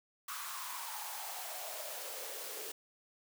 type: noise with high-pass filter sweep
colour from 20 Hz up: white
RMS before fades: -43 dBFS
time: 0.28-2.72 s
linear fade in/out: 5 ms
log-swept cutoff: 1200 to 410 Hz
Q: 5.9
effects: none